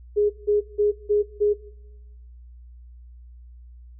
sine tone bursts, 415.3 Hz, G#4, in tune, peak -16 dBFS, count 5, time 0.16-1.54 s, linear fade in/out 20 ms, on 140 ms, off 170 ms, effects noise-tail reverb RT60 1.0 s tail -19 dB re dry + added 60 Hz sine -42 dBFS peak until 3.99 s

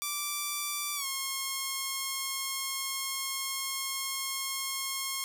5% pulse tone with pitch glide, 1169 to 1078.2 Hz, D6 to C#6, -8 to -48 cents, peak -20 dBFS, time 0.02-5.24 s, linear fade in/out 0 ms, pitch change -140 cents, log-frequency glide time 0.95-1.06 s, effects none

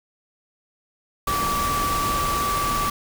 sine tone in noise, 1156 Hz, D6, 28 cents flat, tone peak -22 dBFS, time 1.27-2.9 s, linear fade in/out 5 ms, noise pink, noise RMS -27 dBFS, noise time 1.27-2.9 s, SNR +2 dB, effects none

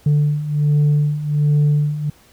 sine beating tone pair, 146.83 / 148.13 Hz, D3 / D3, 0 / +15 cents, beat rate 1.3 Hz, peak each -17 / -13 dBFS, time 0.06-2.1 s, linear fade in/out 5 ms, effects tanh soft clip ceiling -10 dBFS + pink hiss -51 dBFS RMS until 2.32 s

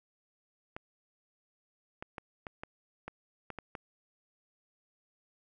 clicks, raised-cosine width 0.5 ms, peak -25 dBFS, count 9, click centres 0.765 / 2.025 / 2.182 / 2.468 / 2.635 / 3.08 / 3.503 / 3.587 / 3.752 s, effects none

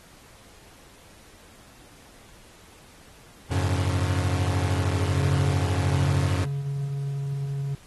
45% pulse chord, F# suspended second, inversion none, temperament equal with one note detuned, 90.75 / 103.83 / 138.59 Hz, F#2 / G#2 / C#3, -33 / 0 / 0 cents, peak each -24 / -28 / -30 dBFS, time 3.5-6.46 s, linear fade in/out 20 ms
triangle tone with pitch glide, 140 to 139.03 Hz, C#3 to C#3, +18 to +5 cents, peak -24 dBFS, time 4.94-7.75 s, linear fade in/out 2 ms, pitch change -13 cents, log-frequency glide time 6.51-7.38 s
effects pink hiss -52 dBFS RMS until 7.86 s + AAC 32 kbps

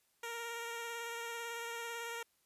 10% pulse tone with vibrato, 465.9 Hz, A#4, 1 cent flat, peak -32 dBFS, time 0.23-2.23 s, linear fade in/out 5 ms, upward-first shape triangle, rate 18 Hz, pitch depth 23 cents each way, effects white hiss -75 dBFS RMS until 2.45 s + resampled to 32000 Hz

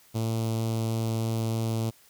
sawtooth tone with notch filter, 112.9 Hz, A2, 45 cents sharp, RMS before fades -28 dBFS, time 0.14-1.91 s, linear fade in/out 20 ms, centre 1700 Hz, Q 0.64, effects white hiss -58 dBFS RMS until 2.09 s

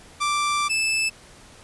sawtooth tone pair in turn, 1174.7 / 2628 Hz, D6 / E7, 0 / -6 cents, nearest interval octave + major second, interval 1394 cents, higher second, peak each -17 dBFS, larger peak neither, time 0.2-0.69 / 0.69-1.1 s, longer first, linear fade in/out 20 ms, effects pink hiss -48 dBFS RMS until 1.63 s + resampled to 24000 Hz

